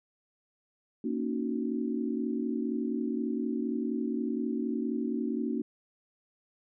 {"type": "chord", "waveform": "sine", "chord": "D# minor seventh", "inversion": "second", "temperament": "equal with one note detuned", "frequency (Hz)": [233.1, 277.2, 308.1, 370], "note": ["A#3", "C#4", "D#4", "F#4"], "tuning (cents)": [0, 0, -17, 0], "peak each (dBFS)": [-32, -34, -36, -37], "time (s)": [1.04, 5.62], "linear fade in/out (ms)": 5, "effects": []}